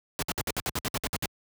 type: noise bursts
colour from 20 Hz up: pink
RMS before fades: -29 dBFS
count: 12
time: 0.19-1.258 s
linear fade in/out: 0 ms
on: 34 ms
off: 60 ms
effects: high-pass 60 Hz 12 dB/octave